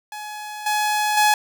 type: tone with level steps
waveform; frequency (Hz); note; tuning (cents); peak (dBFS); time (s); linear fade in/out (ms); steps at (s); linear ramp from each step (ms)
sawtooth; 844; G#5; +28; -27 / -15 / -10; 0.12-1.34; 2; 0.66 / 1.17; 5
effects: none